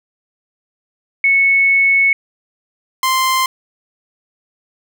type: tone pair in turn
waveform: sine / sawtooth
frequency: 2206 / 1044.7 Hz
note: C#7 / C6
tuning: -9 / -3 cents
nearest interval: octave + minor second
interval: 1294 cents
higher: first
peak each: -9 / -9 dBFS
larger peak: neither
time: 1.24-2.13 / 3.03-3.46 s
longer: first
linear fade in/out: 2 ms
effects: none